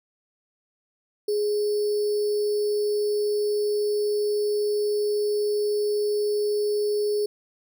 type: tone with sample-and-hold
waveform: sine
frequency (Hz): 416.3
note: G#4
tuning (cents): +4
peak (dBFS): -21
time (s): 1.28-7.26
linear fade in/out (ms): 5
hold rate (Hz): 4900
effects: none